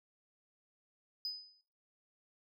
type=tone with exponential decay; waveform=sine; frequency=5000 Hz; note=D#8; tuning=8 cents sharp; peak=-32 dBFS; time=1.25-1.61 s; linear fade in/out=1 ms; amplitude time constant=78 ms; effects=noise-tail reverb RT60 0.6 s tail -19 dB re dry + tanh soft clip ceiling -33 dBFS